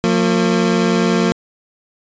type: tone pair together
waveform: 25% pulse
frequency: 178.42 / 228.4 Hz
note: F3 / A#3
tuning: +37 / -35 cents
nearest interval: major third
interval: 428 cents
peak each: -12 / -12 dBFS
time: 0.04-1.32 s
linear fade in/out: 0 ms
effects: resampled to 16000 Hz